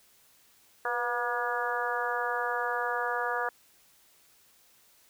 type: harmonic tone with a mistuned harmonic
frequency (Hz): 240.2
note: B3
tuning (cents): -48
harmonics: 2 / 3 / 4 / 5 / 6 / 7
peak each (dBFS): -35 / -35 / -35 / -35 / -35 / -35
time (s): 0.85-3.49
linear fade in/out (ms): 2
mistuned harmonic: 2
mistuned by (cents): +34
effects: white hiss -62 dBFS RMS until 5.09 s